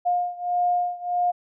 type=beating tone pair; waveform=sine; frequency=710 / 711.6 Hz; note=F5 / F5; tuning=+28 / +32 cents; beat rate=1.6 Hz; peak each=-23 / -25 dBFS; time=0.05-1.32 s; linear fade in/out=20 ms; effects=none